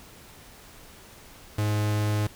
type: tone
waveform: 45% pulse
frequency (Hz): 105.3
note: G#2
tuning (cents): +24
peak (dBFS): -23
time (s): 1.58-2.27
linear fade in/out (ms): 5
effects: pink hiss -49 dBFS RMS until 2.35 s